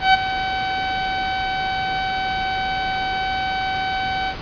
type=tone with ADSR envelope; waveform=sawtooth; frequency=761 Hz; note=F#5; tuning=48 cents sharp; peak=-5 dBFS; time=0-4.36 s; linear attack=140 ms; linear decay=17 ms; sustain=-12 dB; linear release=75 ms; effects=pink hiss -32 dBFS RMS until 4.41 s + resampled to 11025 Hz